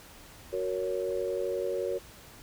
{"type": "chord", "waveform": "sine", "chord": "F# major", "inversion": "none", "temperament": "equal with one note detuned", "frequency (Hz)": [370, 466.2, 557.9], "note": ["F#4", "A#4", "C#5"], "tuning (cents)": [0, 0, 11], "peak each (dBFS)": -33, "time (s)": [0.52, 1.99], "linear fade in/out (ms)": 20, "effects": ["pink hiss -51 dBFS RMS until 2.42 s"]}